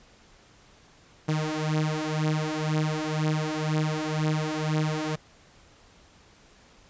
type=beating tone pair; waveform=sawtooth; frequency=153.8 / 155.8 Hz; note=D#3 / D#3; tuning=-20 / +3 cents; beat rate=2 Hz; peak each=-24 dBFS; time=1.28-5.16 s; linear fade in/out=10 ms; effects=pink hiss -56 dBFS RMS until 6.89 s + resampled to 16000 Hz